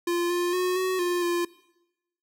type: tone with pitch steps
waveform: square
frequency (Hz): 346.8 / 351.5 / 364.3 / 372.4 / 352.9 / 347.3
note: F4 / F4 / F#4 / F#4 / F4 / F4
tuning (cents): -12 / +11 / -27 / +11 / +18 / -10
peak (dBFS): -24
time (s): 0.07-1.45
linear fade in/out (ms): 5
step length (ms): 230
effects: noise-tail reverb RT60 0.9 s tail -20 dB re dry